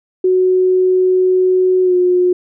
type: tone with pitch glide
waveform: sine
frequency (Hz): 369.8 to 360.5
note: F#4 to F#4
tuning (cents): -1 to -45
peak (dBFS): -9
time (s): 0.24-2.33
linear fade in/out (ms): 5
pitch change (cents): -44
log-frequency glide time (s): 1.83-1.94
effects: none